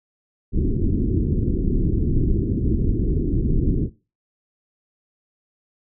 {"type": "low-pass noise", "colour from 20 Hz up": "pink", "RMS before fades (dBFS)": -20, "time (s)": [0.52, 3.9], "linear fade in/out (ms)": 50, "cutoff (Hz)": 380, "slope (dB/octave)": 48, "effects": ["noise-tail reverb RT60 0.3 s tail -19 dB re dry"]}